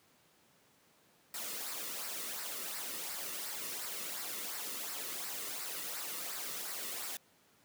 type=noise with flanger; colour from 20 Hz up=white; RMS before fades=-41 dBFS; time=1.34-7.17 s; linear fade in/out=2 ms; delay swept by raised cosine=0.3 to 1.3 ms; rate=2.8 Hz; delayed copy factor=-0.55; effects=pink hiss -67 dBFS RMS until 7.64 s + high-pass 150 Hz 12 dB/octave